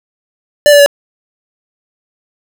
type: tone with pitch steps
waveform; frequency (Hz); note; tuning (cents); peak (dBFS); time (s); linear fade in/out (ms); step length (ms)
square; 587.3 / 578.5 / 569.9; D5 / D5 / C#5; 0 / -26 / +48; -3; 0.66-0.861; 0; 67
effects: 7-bit